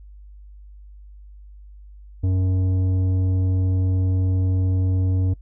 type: tone with tanh clipping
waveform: sine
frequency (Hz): 93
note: F#2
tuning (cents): +9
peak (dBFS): -19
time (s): 2.23-5.34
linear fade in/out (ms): 10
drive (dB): 10
effects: noise-tail reverb RT60 0.1 s tail -21 dB re dry + added 50 Hz sine -40 dBFS peak until 5.41 s